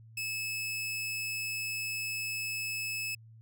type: tone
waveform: sawtooth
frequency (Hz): 2600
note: E7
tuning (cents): -24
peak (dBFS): -30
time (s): 0.17-3.15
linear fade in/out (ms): 5
effects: added 112 Hz sine -51 dBFS peak until 3.41 s